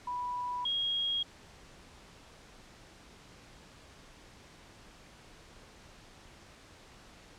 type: tone pair in turn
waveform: sine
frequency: 984 / 3275 Hz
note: B5 / G#7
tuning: -7 / -25 cents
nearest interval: octave + major sixth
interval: 2082 cents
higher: second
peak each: -33 / -29 dBFS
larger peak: second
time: 0.07-0.65 / 0.65-1.23 s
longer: neither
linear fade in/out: 5 ms
effects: pink hiss -55 dBFS RMS until 7.38 s + low-pass 7000 Hz 12 dB/octave